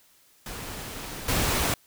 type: noise with level steps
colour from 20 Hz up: pink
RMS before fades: -37 / -25 dBFS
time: 0.46-1.74 s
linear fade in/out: 2 ms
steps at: 1.28 s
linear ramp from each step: 5 ms
effects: white hiss -60 dBFS RMS until 1.86 s